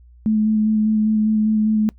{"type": "tone with vibrato", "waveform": "sine", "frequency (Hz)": 215.8, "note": "A3", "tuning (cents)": -33, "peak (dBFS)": -14, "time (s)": [0.26, 1.89], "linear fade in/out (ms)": 0, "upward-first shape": "square", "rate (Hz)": 5, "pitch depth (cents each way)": 12, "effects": ["noise-tail reverb RT60 0.1 s tail -23 dB re dry", "added 60 Hz sine -44 dBFS peak until 1.98 s"]}